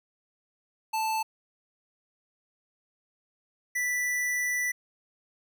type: tone pair in turn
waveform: square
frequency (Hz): 880 / 1974.4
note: A5 / B6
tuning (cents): 0 / -1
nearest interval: octave + major second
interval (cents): 1399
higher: second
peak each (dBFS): -27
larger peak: neither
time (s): 0.93-1.23 / 3.75-4.72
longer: second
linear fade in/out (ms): 10
effects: none